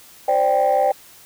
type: chord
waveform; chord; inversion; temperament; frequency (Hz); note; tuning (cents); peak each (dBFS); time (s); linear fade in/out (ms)
sine; C suspended second; none; just; 523.3 / 588.7 / 784.9; C5 / D5 / G5; 0 / +4 / +2; -19 / -18 / -16; 0.28-0.92; 5
effects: tanh soft clip ceiling -9 dBFS + white hiss -46 dBFS RMS until 1.25 s